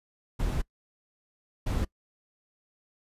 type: noise bursts at uneven times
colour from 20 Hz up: brown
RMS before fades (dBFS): -28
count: 2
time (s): 0.39-0.62 / 1.66-1.85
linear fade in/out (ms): 10
effects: noise-tail reverb RT60 0.1 s tail -23 dB re dry + resampled to 32000 Hz